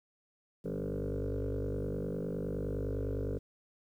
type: tone with frequency modulation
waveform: sine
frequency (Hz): 174.61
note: F3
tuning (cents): 0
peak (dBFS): -31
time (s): 0.64-3.39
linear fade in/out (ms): 20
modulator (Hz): 49.8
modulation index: 6.7
effects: tanh soft clip ceiling -30 dBFS + 11-bit